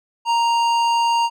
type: tone with hard clipping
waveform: triangle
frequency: 932.3 Hz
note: A#5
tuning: in tune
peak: -17 dBFS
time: 0.25-1.3 s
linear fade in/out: 50 ms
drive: 16 dB
effects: none